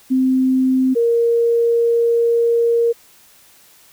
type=tone pair in turn; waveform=sine; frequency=260 / 467 Hz; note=C4 / A#4; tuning=-11 / +3 cents; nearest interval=minor seventh; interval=1014 cents; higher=second; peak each=-12 dBFS; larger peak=neither; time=0.1-0.95 / 0.95-2.93 s; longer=second; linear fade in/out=20 ms; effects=white hiss -49 dBFS RMS until 3.92 s